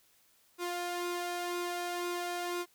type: tone with flanger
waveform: sawtooth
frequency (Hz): 351.7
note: F4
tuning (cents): +12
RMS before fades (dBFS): -36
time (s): 0.58-2.66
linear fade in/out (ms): 50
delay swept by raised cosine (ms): 0.8 to 1.61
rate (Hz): 2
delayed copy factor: +0.5
effects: white hiss -67 dBFS RMS until 2.74 s